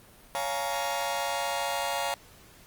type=chord; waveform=sawtooth; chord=Bb minor seventh; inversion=first; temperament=just; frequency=559.4 / 699.2 / 839.1 / 932.3 Hz; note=Db5 / F5 / Ab5 / Bb5; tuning=+16 / +2 / +18 / 0 cents; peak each=-30 dBFS; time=0.35-2.14 s; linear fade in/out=0 ms; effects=pink hiss -54 dBFS RMS until 2.66 s + Opus 32 kbps